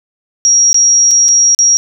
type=tone with dropouts; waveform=sine; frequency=5660 Hz; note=F8; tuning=22 cents sharp; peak=-5 dBFS; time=0.45-1.77 s; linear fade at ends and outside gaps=0 ms; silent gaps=0.73-0.744 / 1.11-1.114 / 1.283-1.287 / 1.548-1.589 s; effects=none